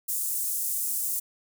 pink high-pass noise, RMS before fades -29 dBFS, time 0.08-1.2 s, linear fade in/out 10 ms, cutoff 8300 Hz, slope 24 dB/octave, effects none

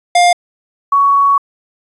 square / sine tone pair in turn, 705 / 1119.1 Hz, F5 / C#6, +16 / +16 cents, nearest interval minor sixth, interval 800 cents, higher second, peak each -7 dBFS, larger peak neither, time 0.15-0.33 / 0.92-1.38 s, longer second, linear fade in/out 5 ms, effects resampled to 24000 Hz + 8-bit

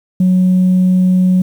sine tone, 183.9 Hz, F#3, 10 cents flat, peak -6 dBFS, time 0.2-1.42 s, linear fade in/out 5 ms, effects tanh soft clip ceiling -5 dBFS + 7-bit

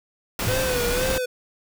pink noise, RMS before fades -26 dBFS, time 0.39-1.18 s, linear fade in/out 2 ms
sine tone with exponential decay, 109 Hz, A2, 16 cents flat, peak -18 dBFS, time 0.47-0.71 s, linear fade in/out 0 ms, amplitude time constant 52 ms
square tone with vibrato, 500 Hz, B4, 21 cents sharp, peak -24 dBFS, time 0.48-1.26 s, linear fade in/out 10 ms, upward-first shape sine, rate 2 Hz, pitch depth 77 cents each way
effects none

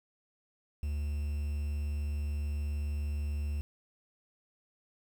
triangle tone with quantisation, 73.42 Hz, D2, in tune, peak -29 dBFS, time 0.83-3.61 s, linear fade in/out 0 ms, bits 9, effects none

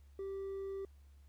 sine tone with hard clipping, 390 Hz, G4, 9 cents flat, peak -40 dBFS, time 0.19-0.85 s, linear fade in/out 2 ms, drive 2 dB, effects added 70 Hz sine -57 dBFS peak until 1.28 s + pink hiss -75 dBFS RMS until 1.28 s

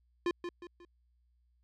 square tone with echo, 349.2 Hz, F4, in tune, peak -29 dBFS, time 0.26-0.31 s, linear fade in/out 2 ms, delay 180 ms, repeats 3, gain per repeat -8 dB, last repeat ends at 0.85 s, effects added 60 Hz sine -68 dBFS peak until 1.63 s + low-pass 4000 Hz 12 dB/octave

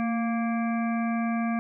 harmonic tone with a mistuned harmonic, 233.1 Hz, A#3, in tune, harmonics 1 / 3 / 5 / 7 / 9 / 10, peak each -25 / -33 / -37 / -40 / -45 / -41 dBFS, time 0-1.59 s, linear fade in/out 0 ms, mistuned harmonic 1, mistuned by -38 cents, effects none

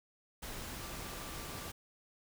sine tone in noise, 1174.7 Hz, D6, in tune, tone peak -54 dBFS, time 0.8-1.69 s, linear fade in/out 10 ms, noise pink, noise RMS -44 dBFS, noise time 0.42-1.72 s, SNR -13 dB, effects none

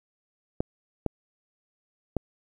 clicks, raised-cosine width 2 ms, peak -12 dBFS, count 3, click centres 0.605 / 1.063 / 2.167 s, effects 9-bit

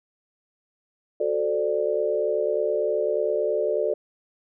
sine chord, D dominant seventh, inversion first, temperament equal with one note detuned, 370 / 440 / 523.3 / 591.8 Hz, F#4 / A4 / C5 / D5, 0 / 0 / 0 / +13 cents, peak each -29 / -25 / -31 / -25 dBFS, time 1.2-3.94 s, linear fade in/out 5 ms, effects none

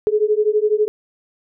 sine beating tone pair, 418.5 / 430.5 Hz, G#4 / A4, +13 / -38 cents, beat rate 12 Hz, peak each -17 dBFS, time 0.07-0.88 s, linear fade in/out 0 ms, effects none

